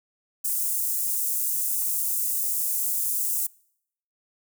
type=high-pass noise; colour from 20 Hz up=white; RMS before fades=-26 dBFS; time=0.44-3.47 s; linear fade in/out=10 ms; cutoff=7700 Hz; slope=24 dB/octave; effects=noise-tail reverb RT60 0.7 s tail -25 dB re dry